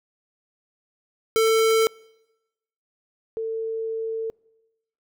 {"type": "tone pair in turn", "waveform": ["square", "sine"], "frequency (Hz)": [445.7, 447.8], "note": ["A4", "A4"], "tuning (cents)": [22, 30], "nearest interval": "unison", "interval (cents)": 8, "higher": "second", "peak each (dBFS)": [-17, -25], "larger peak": "first", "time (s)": [[1.36, 1.87], [3.37, 4.3]], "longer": "second", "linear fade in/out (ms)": 0, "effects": ["noise-tail reverb RT60 1.0 s tail -26 dB re dry"]}